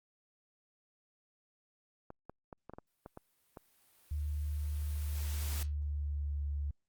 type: clicks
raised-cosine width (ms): 1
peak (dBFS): -32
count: 9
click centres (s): 2.104 / 2.296 / 2.528 / 2.696 / 2.736 / 2.785 / 3.061 / 3.174 / 3.572
type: noise with exponential growth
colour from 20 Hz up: white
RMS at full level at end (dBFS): -42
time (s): 2.87-5.63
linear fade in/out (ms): 2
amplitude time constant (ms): 600
type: tone with pitch glide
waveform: sine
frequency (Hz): 74.2 to 71.96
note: D2 to D2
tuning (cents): +18 to -35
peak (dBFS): -33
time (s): 4.11-6.71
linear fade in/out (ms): 5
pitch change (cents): -53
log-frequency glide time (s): 5.35-6.46
effects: Opus 48 kbps